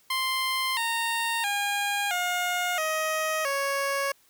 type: tone with pitch steps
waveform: 15% pulse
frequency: 1046.5 / 921.6 / 811.6 / 714.8 / 629.5 / 554.4 Hz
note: C6 / A#5 / G#5 / F5 / D#5 / C#5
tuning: 0 / -20 / -40 / +40 / +20 / 0 cents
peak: -19 dBFS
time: 0.1-4.12 s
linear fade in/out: 5 ms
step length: 670 ms
effects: white hiss -62 dBFS RMS until 4.29 s